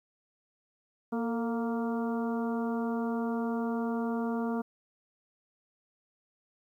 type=harmonic tone with a mistuned harmonic; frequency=232.9 Hz; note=A#3; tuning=1 cent flat; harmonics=1 / 2 / 3 / 4 / 5 / 6; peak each=-30 / -36 / -40 / -42 / -44 / -46 dBFS; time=1.12-4.62 s; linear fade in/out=10 ms; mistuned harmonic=2; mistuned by=-47 cents; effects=11-bit